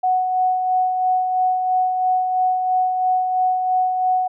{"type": "tone with tremolo", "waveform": "sine", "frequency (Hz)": 740, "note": "F#5", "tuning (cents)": 0, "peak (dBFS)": -14, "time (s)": [0.03, 4.28], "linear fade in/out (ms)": 10, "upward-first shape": "sine", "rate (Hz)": 3, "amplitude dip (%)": 40, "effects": []}